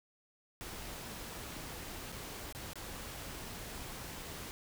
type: noise with dropouts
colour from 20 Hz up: pink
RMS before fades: -45 dBFS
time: 0.61-4.51 s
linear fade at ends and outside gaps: 0 ms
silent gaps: 2.12-2.124 / 2.525-2.549 / 2.733-2.756 s
effects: none